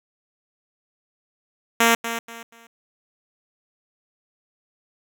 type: tone with echo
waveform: 5% pulse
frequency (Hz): 230.8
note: A#3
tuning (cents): -17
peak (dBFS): -3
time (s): 1.8-1.95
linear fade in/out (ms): 5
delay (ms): 240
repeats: 3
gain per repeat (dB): -11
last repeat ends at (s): 2.67
effects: none